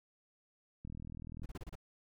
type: click train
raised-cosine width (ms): 5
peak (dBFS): -34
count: 25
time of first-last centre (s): 0.85-1.446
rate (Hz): 40.3
type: noise bursts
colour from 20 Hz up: brown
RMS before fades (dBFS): -44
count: 6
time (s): 1.43-1.754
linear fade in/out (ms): 5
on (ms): 29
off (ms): 30
effects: none